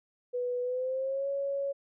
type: tone with pitch glide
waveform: sine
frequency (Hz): 492.7 to 556.2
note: B4 to C#5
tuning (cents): -4 to +6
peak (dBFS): -29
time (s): 0.33-1.73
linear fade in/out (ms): 20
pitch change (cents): +210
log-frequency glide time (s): 0.62-1.28
effects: none